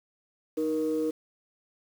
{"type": "tone pair together", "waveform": "sine", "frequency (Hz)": [311.1, 472.6], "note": ["D#4", "A#4"], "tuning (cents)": [0, 24], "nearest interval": "perfect fifth", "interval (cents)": 724, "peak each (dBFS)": -27, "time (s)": [0.57, 1.11], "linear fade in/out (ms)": 10, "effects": ["tanh soft clip ceiling -20 dBFS", "8-bit"]}